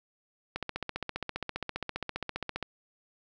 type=click train; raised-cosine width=0.3 ms; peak=-17 dBFS; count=32; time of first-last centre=0.56-2.627 s; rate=15 Hz; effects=none